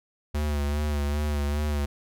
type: tone with vibrato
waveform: square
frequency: 73.42 Hz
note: D2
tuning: in tune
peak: -25 dBFS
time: 0.34-1.86 s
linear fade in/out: 10 ms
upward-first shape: sine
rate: 2.5 Hz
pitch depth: 40 cents each way
effects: none